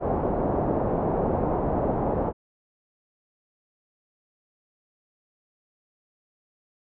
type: low-pass noise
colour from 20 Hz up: white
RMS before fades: -25 dBFS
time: 0-2.33 s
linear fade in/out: 50 ms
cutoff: 750 Hz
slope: 24 dB/octave
effects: none